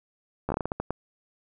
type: slowing click train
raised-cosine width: 1 ms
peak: -14 dBFS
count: 10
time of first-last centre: 0.49-0.906 s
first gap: 13 ms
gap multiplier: 1.3
effects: none